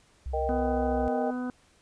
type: tone with pitch glide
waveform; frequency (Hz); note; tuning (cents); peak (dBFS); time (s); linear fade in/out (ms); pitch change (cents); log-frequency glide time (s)
sine; 65.41 to 64.55; C2 to C2; 0 to -23; -31; 0.26-1.08; 0; -23; 0.52-0.87
type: chord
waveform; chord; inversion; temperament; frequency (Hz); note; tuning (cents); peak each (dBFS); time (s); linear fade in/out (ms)
sine; Eb major; second; equal; 466.2 / 622.3 / 784; Bb4 / Eb5 / G5; 0 / 0 / 0; -31; 0.33-1.31; 10
type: harmonic tone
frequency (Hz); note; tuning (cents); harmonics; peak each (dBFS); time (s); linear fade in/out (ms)
250; B3; +21; 1 / 2 / 3 / 4 / 5 / 6; -30 / -41 / -43 / -47 / -46 / -45; 0.49-1.5; 0
effects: pink hiss -62 dBFS RMS until 1.81 s + resampled to 22050 Hz